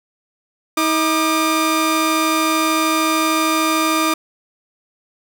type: tone pair together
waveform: sawtooth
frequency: 318.3 / 1200 Hz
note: D#4 / D6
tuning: +39 / +37 cents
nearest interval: octave + major seventh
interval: 2298 cents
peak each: -14 dBFS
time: 0.77-4.14 s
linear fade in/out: 5 ms
effects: none